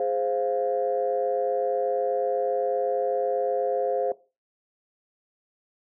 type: chord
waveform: sine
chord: F minor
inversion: first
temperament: equal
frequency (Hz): 415.3 / 523.3 / 698.5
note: Ab4 / C5 / F5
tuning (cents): 0 / 0 / 0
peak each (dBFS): -28 / -25 / -28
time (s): 0-4.12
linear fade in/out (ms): 2
effects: noise-tail reverb RT60 0.3 s tail -18 dB re dry + tanh soft clip ceiling -14 dBFS